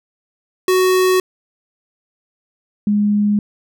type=tone pair in turn; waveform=square / sine; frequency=371 / 207 Hz; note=F#4 / G#3; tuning=+5 / -5 cents; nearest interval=minor seventh; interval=1010 cents; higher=first; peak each=-12 dBFS; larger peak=neither; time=0.68-1.2 / 2.87-3.39 s; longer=neither; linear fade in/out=2 ms; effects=none